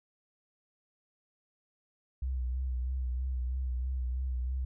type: tone with vibrato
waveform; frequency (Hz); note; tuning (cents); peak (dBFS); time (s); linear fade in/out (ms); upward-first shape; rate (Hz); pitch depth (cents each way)
sine; 63.4; B1; +46; -30; 2.22-4.65; 5; sine; 3.1; 49
effects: none